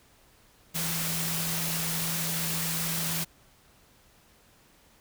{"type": "tone in noise", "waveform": "sine", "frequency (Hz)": 164.4, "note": "E3", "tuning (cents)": -4, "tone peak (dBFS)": -34, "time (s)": [0.74, 3.25], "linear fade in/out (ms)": 20, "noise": "white", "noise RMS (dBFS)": -31, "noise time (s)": [0.74, 3.25], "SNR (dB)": -6, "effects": ["pink hiss -60 dBFS RMS until 5 s"]}